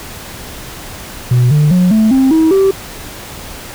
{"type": "tone with pitch steps", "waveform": "sine", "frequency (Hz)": [123.47, 149.4, 180.77, 218.7, 264.7, 320.2, 387.5], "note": ["B2", "D3", "F#3", "A3", "C4", "D#4", "G4"], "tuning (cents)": [0, 30, -40, -10, 20, 50, -20], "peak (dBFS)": -4, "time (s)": [1.31, 2.71], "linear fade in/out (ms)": 5, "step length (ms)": 200, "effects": ["tanh soft clip ceiling -5 dBFS", "pink hiss -29 dBFS RMS until 3.74 s"]}